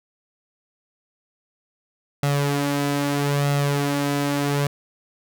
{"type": "tone with flanger", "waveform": "sawtooth", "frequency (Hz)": 142.7, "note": "D3", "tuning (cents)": -49, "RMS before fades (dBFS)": -22, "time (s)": [2.23, 4.67], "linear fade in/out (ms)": 2, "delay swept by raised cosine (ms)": [1.5, 4], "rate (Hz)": 0.78, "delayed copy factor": 0.55, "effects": []}